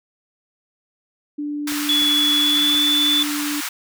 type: tone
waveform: sine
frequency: 293.7 Hz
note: D4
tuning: in tune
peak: -23 dBFS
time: 1.38-3.61 s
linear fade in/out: 10 ms
type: high-pass noise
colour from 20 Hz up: pink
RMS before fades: -27 dBFS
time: 1.67-3.69 s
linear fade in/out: 5 ms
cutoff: 1100 Hz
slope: 24 dB/octave
type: clicks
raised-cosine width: 1 ms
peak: -23 dBFS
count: 3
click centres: 1.722 / 2.019 / 2.748 s
type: tone with pitch glide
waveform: sine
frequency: 3412 to 3480 Hz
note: G#7 to A7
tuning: +46 to -20 cents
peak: -15 dBFS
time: 1.89-3.23 s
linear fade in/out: 2 ms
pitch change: +34 cents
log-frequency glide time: 2.38-2.83 s
effects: none